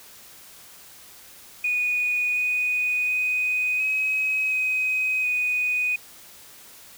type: tone with pitch steps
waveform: sine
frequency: 2469 / 2483 / 2497 / 2542 / 2520 / 2485 Hz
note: D#7 / D#7 / D#7 / D#7 / D#7 / D#7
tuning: -14 / -4 / +6 / +36 / +21 / -3 cents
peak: -20 dBFS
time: 1.64-5.96 s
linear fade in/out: 5 ms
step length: 720 ms
effects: tanh soft clip ceiling -16 dBFS + white hiss -47 dBFS RMS until 6.97 s